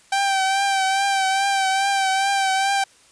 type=tone with vibrato; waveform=sawtooth; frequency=779 Hz; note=G5; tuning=11 cents flat; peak=-14 dBFS; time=0.12-2.84 s; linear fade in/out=5 ms; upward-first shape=triangle; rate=2.4 Hz; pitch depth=43 cents each way; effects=white hiss -53 dBFS RMS until 3.11 s + resampled to 22050 Hz